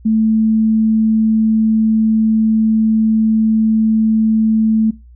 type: tone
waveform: sine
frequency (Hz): 220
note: A3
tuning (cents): 0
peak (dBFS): -10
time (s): 0.05-4.91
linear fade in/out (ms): 10
effects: noise-tail reverb RT60 0.2 s tail -18 dB re dry + added 60 Hz sine -38 dBFS peak until 5.15 s